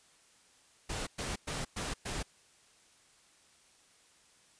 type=noise bursts; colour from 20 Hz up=pink; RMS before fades=-37 dBFS; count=5; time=0.89-2.23 s; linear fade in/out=10 ms; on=180 ms; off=110 ms; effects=white hiss -64 dBFS RMS until 4.59 s + resampled to 22050 Hz